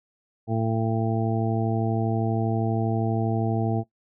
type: harmonic tone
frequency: 112.5 Hz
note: A2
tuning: 39 cents sharp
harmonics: 1 / 2 / 3 / 4 / 6 / 7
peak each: -25 / -28 / -30 / -31 / -33 / -33 dBFS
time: 0.47-3.84 s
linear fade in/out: 50 ms
effects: noise-tail reverb RT60 0.1 s tail -17 dB re dry